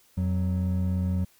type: tone pair together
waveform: triangle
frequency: 87.31 / 185 Hz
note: F2 / F#3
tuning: 0 / 0 cents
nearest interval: octave + minor second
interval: 1300 cents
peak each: -23 / -26 dBFS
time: 0.17-1.25 s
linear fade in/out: 10 ms
effects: white hiss -61 dBFS RMS until 1.39 s